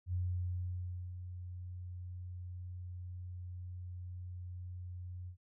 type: tone with ADSR envelope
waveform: sine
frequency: 89.8 Hz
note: F2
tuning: 49 cents sharp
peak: -32 dBFS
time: 0.06-5.37 s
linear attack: 72 ms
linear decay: 1000 ms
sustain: -10 dB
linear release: 90 ms
effects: none